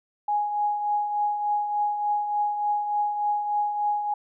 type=tone with tremolo; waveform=sine; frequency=830.6 Hz; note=G#5; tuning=in tune; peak=-20 dBFS; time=0.28-4.14 s; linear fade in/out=5 ms; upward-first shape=triangle; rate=3.4 Hz; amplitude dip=55%; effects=none